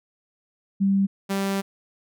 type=tone pair in turn; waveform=sine / sawtooth; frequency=196 / 196 Hz; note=G3 / G3; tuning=0 / 0 cents; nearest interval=unison; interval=0 cents; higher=neither; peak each=-17 / -19 dBFS; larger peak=first; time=0.8-1.07 / 1.29-1.62 s; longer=second; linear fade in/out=20 ms; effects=none